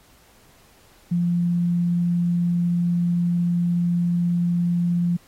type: tone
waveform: sine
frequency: 173.6 Hz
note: F3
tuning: 10 cents flat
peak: -18 dBFS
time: 1.11-5.17 s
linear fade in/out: 10 ms
effects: pink hiss -55 dBFS RMS until 5.27 s + AAC 48 kbps